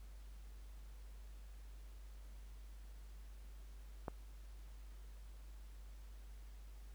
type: click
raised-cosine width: 1 ms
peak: -27 dBFS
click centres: 4.082 s
effects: added 50 Hz sine -51 dBFS peak until 6.94 s + pink hiss -68 dBFS RMS until 6.94 s